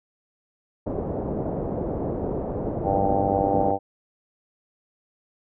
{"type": "low-pass noise", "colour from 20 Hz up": "white", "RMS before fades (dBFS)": -28, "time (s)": [0.86, 3.72], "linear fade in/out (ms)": 10, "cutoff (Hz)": 600, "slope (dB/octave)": 24}
{"type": "harmonic tone", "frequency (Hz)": 98.2, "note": "G2", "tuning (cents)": 4, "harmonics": [1, 2, 3, 4, 5, 6, 7, 8, 9], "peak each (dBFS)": [-34, -36, -30, -36, -27, -28, -30, -24, -36], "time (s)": [2.83, 3.79], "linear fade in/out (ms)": 50}
{"effects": []}